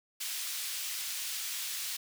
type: high-pass noise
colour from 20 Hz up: pink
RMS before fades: -37 dBFS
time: 0.2-1.97 s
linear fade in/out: 10 ms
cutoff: 3000 Hz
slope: 12 dB/octave
effects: none